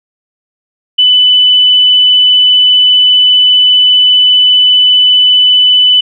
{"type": "tone", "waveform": "sine", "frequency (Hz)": 2995, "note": "F#7", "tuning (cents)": 20, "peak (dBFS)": -3, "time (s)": [0.98, 6.01], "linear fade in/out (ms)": 10, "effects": []}